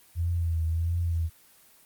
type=tone with vibrato; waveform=sine; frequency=83.4 Hz; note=E2; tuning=21 cents sharp; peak=-24 dBFS; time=0.15-1.3 s; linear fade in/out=50 ms; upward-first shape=triangle; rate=1.5 Hz; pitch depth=64 cents each way; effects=white hiss -57 dBFS RMS until 1.85 s + Opus 24 kbps